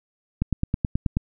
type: click train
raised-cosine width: 5 ms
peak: -9 dBFS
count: 8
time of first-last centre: 0.42-1.169 s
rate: 9.34 Hz
effects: none